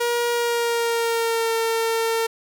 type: tone with pitch glide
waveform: sawtooth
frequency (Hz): 476 to 454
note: A#4 to A#4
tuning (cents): +36 to -46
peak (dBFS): -16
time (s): 0-2.27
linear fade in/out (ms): 10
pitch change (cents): -82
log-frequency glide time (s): 0.31-1.53
effects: none